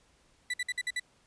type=tone bursts; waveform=35% pulse; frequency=1977 Hz; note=B6; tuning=1 cent sharp; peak=-28 dBFS; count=6; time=0.5-0.998 s; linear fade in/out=5 ms; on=38 ms; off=54 ms; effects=pink hiss -66 dBFS RMS until 1.26 s + resampled to 22050 Hz

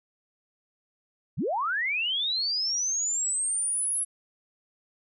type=linear sweep; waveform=sine; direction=up; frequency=82.41 to 10940 Hz; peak=-25 dBFS; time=1.37-4.05 s; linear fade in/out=20 ms; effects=none

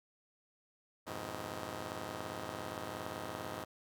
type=chord; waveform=5% pulse; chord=F half-diminished seventh; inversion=none; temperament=just; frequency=87.31 / 104.77 / 125.72 / 157.15 Hz; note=F2 / Ab2 / Cb3 / Eb3; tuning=0 / +16 / +31 / +18 cents; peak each=-36 / -35 / -36 / -39 dBFS; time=1.06-3.65 s; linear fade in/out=20 ms; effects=none

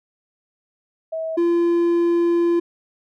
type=tone pair in turn; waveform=sine / triangle; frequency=645 / 342.4 Hz; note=E5 / F4; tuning=-38 / -34 cents; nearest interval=major seventh; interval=1096 cents; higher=first; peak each=-23 / -13 dBFS; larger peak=second; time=1.12-1.37 / 1.37-2.6 s; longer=second; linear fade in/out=10 ms; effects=none

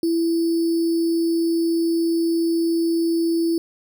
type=tone with sample-and-hold; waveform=sine; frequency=332.9 Hz; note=E4; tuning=17 cents sharp; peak=-17 dBFS; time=0.03-3.58 s; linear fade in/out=2 ms; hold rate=4900 Hz; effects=none

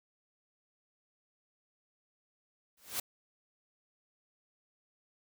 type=noise with exponential growth; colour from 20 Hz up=white; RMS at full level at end=-31 dBFS; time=2.77-3 s; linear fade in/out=5 ms; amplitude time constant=49 ms; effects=none

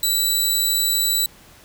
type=tone with amplitude modulation; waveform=15% pulse; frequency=3951 Hz; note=B7; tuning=in tune; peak=-9 dBFS; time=0.03-1.26 s; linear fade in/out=2 ms; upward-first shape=sine; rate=175 Hz; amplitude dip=25%; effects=pink hiss -48 dBFS RMS until 1.64 s

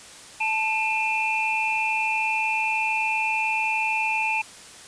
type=tone cluster; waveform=sine; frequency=876 / 2422 / 2655 Hz; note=A5 / D#7 / E7; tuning=-8 / -47 / +12 cents; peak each=-26 dBFS; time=0.4-4.42 s; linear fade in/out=10 ms; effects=white hiss -44 dBFS RMS until 4.87 s + resampled to 22050 Hz

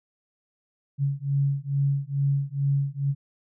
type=beating tone pair; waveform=sine; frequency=138.59 / 140.89 Hz; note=C#3 / C#3; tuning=0 / +28 cents; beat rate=2.3 Hz; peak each=-25 dBFS; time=0.98-3.15 s; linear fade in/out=50 ms; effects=none

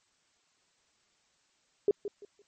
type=tone with echo; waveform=sine; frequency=407.4 Hz; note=G#4; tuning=33 cents flat; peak=-20 dBFS; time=1.88-1.91 s; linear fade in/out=2 ms; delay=170 ms; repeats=3; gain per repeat=-12 dB; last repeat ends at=2.42 s; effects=white hiss -71 dBFS RMS until 2.47 s + MP3 32 kbps

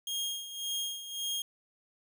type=tone with tremolo; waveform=sawtooth; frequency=3245 Hz; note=G#7; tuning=41 cents flat; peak=-28 dBFS; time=0.07-1.42 s; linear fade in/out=2 ms; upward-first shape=sine; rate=1.8 Hz; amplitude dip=70%; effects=none

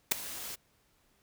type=noise with ADSR envelope; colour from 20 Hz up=white; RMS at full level=-22 dBFS; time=0.11-0.56 s; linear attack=10 ms; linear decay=6 ms; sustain=-19 dB; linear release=17 ms; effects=pink hiss -70 dBFS RMS until 1.22 s

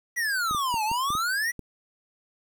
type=exponential two-way sweep; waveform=square; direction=down then up; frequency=1975.5 to 836 to 1975.5 Hz; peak=-25 dBFS; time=0.16-1.52 s; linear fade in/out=20 ms; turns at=0.84 s
type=clicks; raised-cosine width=3 ms; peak=-24 dBFS; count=7; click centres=0.511 / 0.548 / 0.742 / 0.915 / 1.104 / 1.152 / 1.593 s
effects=9-bit

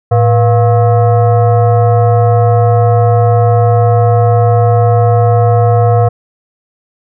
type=tone with frequency modulation; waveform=sine; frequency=110 Hz; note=A2; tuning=in tune; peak=-5 dBFS; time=0.11-6.09 s; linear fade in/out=10 ms; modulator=594 Hz; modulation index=0.96; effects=none

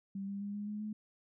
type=tone with pitch steps; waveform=sine; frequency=196 / 199.31 / 202.7 / 206.1 / 209.6 / 213.1 Hz; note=G3 / G3 / G#3 / G#3 / G#3 / G#3; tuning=0 / +29 / -42 / -13 / +16 / +45 cents; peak=-37 dBFS; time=0.15-0.93 s; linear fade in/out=5 ms; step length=130 ms; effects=none

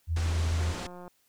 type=tone; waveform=sine; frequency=82.41 Hz; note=E2; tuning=in tune; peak=-25 dBFS; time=0.07-0.75 s; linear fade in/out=50 ms
type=low-pass noise; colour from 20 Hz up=pink; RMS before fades=-38 dBFS; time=0.16-0.87 s; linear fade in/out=5 ms; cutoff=8100 Hz; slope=24 dB/octave
type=click train; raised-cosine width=1 ms; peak=-32 dBFS; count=88; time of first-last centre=0.59-1.079 s; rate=178 Hz
effects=white hiss -69 dBFS RMS until 1.28 s

